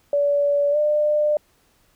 sine tone with pitch glide, 574 to 599.1 Hz, D5 to D5, -40 to +34 cents, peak -16 dBFS, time 0.13-1.37 s, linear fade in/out 2 ms, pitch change +74 cents, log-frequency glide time 0.71-0.77 s, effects pink hiss -61 dBFS RMS until 1.95 s

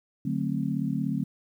sine chord, D dominant seventh, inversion none, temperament just, 146.83 / 183.54 / 220.2 / 264.3 Hz, D3 / F#3 / A3 / C4, 0 / -14 / +2 / +18 cents, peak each -31 dBFS, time 0.25-1.24 s, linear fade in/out 5 ms, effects 10-bit

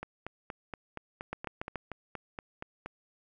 two click trains, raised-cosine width 0.5 ms, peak -23 / -20 dBFS, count 13 / 4, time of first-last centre 0.03-2.86 / 1.33-1.757 s, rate 4.24 / 7.02 Hz, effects none

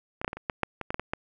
clicks, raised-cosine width 0.5 ms, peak -20 / -11 / -14 / -19 / -24 / -12 / -9 / -18 / -15 / -13 / -16 / -13 dBFS, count 12, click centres 0.215 / 0.246 / 0.279 / 0.331 / 0.37 / 0.498 / 0.633 / 0.813 / 0.905 / 0.944 / 0.996 / 1.135 s, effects none

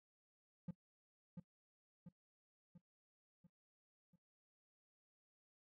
triangle tone with echo, 174.61 Hz, F3, in tune, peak -40 dBFS, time 0.68-0.71 s, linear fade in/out 5 ms, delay 690 ms, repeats 5, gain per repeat -5 dB, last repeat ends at 4.16 s, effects noise-tail reverb RT60 0.1 s tail -20 dB re dry

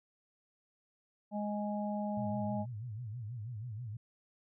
harmonic tone, 207.7 Hz, G#3, in tune, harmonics 1 / 3 / 4, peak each -35 / -40 / -41 dBFS, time 1.31-2.66 s, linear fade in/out 50 ms
sine tone with vibrato, 113.8 Hz, A#2, 41 cents flat, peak -39 dBFS, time 2.17-3.97 s, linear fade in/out 5 ms, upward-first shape sine, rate 6.2 Hz, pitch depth 180 cents each way
effects none

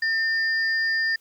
sine tone pair together, 1802 / 4851 Hz, A6 / D#8, +41 / -45 cents, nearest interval octave + perfect fourth, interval 1714 cents, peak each -21 / -30 dBFS, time 0.02-1.16 s, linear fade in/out 5 ms, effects white hiss -61 dBFS RMS until 1.2 s

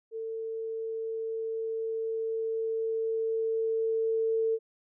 sine tone with level ramp, 448 Hz, A4, 31 cents sharp, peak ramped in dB -33 to -24 dBFS, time 0.11-4.59 s, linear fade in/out 50 ms, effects none

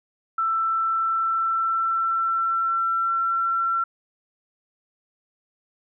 sine tone with pitch glide, 1331 to 1353.5 Hz, E6 to E6, +16 to +45 cents, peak -20 dBFS, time 0.38-3.84 s, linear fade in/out 5 ms, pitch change +29 cents, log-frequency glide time 0.58-3.36 s, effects none

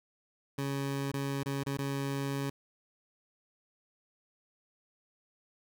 20% pulse tone with dropouts, 138.59 Hz, C#3, in tune, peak -27 dBFS, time 0.58-2.5 s, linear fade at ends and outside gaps 5 ms, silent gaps 1.117-1.137 / 1.433-1.459 / 1.635-1.663 / 1.772-1.786 s, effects none

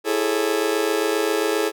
40% pulse chord, A major seventh, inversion second, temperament just, 330 / 412.5 / 440 / 550 Hz, E4 / G#4 / A4 / C#5, +2 / -12 / 0 / -14 cents, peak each -25 / -23 / -23 / -28 dBFS, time 0.04-1.72 s, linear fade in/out 50 ms, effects none

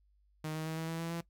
sawtooth tone with pitch steps, 155.56 / 157.64 / 159.75 / 161.89 / 164.05 / 166.24 / 168.47 Hz, D#3 / D#3 / D#3 / E3 / E3 / E3 / E3, 0 / +23 / +46 / -31 / -8 / +15 / +38 cents, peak -32 dBFS, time 0.44-1.21 s, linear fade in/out 5 ms, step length 110 ms, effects noise-tail reverb RT60 0.1 s tail -19 dB re dry + added 50 Hz sine -66 dBFS peak until 1.29 s

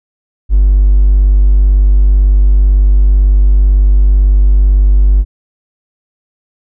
triangle tone with hard clipping, 49 Hz, G1, in tune, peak -4 dBFS, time 0.49-5.25 s, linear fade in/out 50 ms, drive 3 dB, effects none

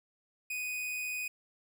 45% pulse tone with amplitude modulation, 2489 Hz, D#7, in tune, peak -33 dBFS, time 0.5-1.28 s, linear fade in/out 5 ms, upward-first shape sine, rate 153 Hz, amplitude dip 25%, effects none

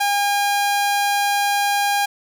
sawtooth tone, 810 Hz, G#5, 43 cents flat, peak -13 dBFS, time 0-2.06 s, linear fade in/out 10 ms, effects none

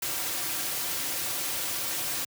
white noise with comb filter, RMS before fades -31 dBFS, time 0.02-2.25 s, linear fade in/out 5 ms, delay 4.7 ms, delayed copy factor -0.55, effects high-pass 100 Hz 12 dB/octave

